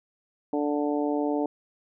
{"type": "harmonic tone", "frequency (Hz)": 146.8, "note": "D3", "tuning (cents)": 0, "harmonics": [2, 3, 4, 5, 6], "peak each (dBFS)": [-26, -30, -32, -34, -36], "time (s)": [0.53, 1.46], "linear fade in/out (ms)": 2, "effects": []}